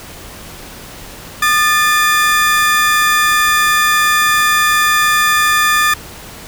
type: tone pair together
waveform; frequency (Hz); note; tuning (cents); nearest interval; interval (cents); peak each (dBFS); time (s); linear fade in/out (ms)
35% pulse; 1217 / 1758.2; D#6 / A6; -39 / -2; tritone; 637; -11; 1.42-5.94; 5
effects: pink hiss -33 dBFS RMS until 6.47 s